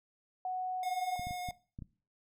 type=tone; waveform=sine; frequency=740 Hz; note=F#5; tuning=in tune; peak=-33 dBFS; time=0.45-1.16 s; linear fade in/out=2 ms
type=tone with vibrato; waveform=square; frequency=721 Hz; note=F#5; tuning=45 cents flat; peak=-38 dBFS; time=0.83-1.51 s; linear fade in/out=2 ms; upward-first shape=triangle; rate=10 Hz; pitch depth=10 cents each way
type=clicks; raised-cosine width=5 ms; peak=-31 dBFS; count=6; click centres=1.195 / 1.27 / 1.309 / 1.488 / 1.789 / 1.822 s
effects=noise-tail reverb RT60 0.4 s tail -20 dB re dry